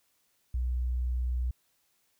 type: tone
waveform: sine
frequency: 61.74 Hz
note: B1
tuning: in tune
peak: -27 dBFS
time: 0.54-1.51 s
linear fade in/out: 5 ms
effects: white hiss -72 dBFS RMS until 2.19 s